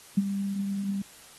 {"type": "tone with ADSR envelope", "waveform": "sine", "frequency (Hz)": 197.9, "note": "G3", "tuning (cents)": 17, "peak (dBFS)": -16, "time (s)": [0.17, 1.02], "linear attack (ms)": 10, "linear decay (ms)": 32, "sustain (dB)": -11, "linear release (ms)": 5, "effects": ["white hiss -51 dBFS RMS until 1.38 s", "AAC 32 kbps"]}